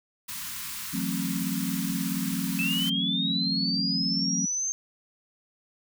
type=band-stop noise; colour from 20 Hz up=white; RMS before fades=-36 dBFS; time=0.28-2.9 s; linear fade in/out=10 ms; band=280 to 910 Hz; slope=96 dB/octave
type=chord; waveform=sine; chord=F# half-diminished seventh; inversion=third; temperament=just; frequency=166.5 / 185 / 222 / 266.4 Hz; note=E3 / F#3 / A3 / C4; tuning=+18 / 0 / +16 / +31 cents; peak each=-35 / -31 / -33 / -32 dBFS; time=0.93-4.46 s; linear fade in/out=10 ms
type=linear sweep; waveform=sine; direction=up; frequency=2598 to 6360 Hz; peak=-26 dBFS; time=2.59-4.72 s; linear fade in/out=0 ms
effects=none